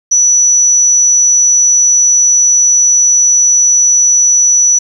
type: tone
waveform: sine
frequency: 5920 Hz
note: F#8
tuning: in tune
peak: -5 dBFS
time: 0.11-4.79 s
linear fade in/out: 10 ms
effects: 7-bit